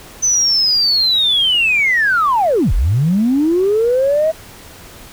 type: linear two-way sweep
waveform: sine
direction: down then up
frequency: 6140 to 30.87 to 649 Hz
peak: -10 dBFS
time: 0.22-4.32 s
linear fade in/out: 20 ms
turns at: 2.73 s
effects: tanh soft clip ceiling -6 dBFS + pink hiss -38 dBFS RMS until 5.12 s